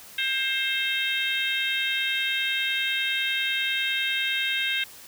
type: harmonic tone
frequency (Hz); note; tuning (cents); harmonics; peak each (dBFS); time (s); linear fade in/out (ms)
530; C5; +22; 3 / 4 / 5 / 6 / 7; -30 / -30 / -30 / -30 / -30; 0.18-4.84; 5
effects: white hiss -46 dBFS RMS until 5.07 s